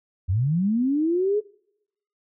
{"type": "linear sweep", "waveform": "sine", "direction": "up", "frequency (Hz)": [82.7, 430.2], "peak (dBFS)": -19, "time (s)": [0.28, 1.41], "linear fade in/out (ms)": 20, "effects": ["noise-tail reverb RT60 0.8 s tail -25 dB re dry"]}